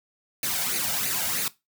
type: noise with flanger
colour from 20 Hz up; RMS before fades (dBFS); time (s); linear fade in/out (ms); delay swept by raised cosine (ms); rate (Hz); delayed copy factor
white; -27; 0.43-1.48; 2; 0.45 to 1.39; 3.1; +0.65
effects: noise-tail reverb RT60 0.2 s tail -18 dB re dry + high-pass 100 Hz 12 dB/octave